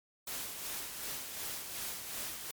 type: noise with tremolo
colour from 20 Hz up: white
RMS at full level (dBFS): -39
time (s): 0.27-2.51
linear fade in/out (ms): 2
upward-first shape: sine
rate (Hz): 2.7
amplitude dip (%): 45
effects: MP3 96 kbps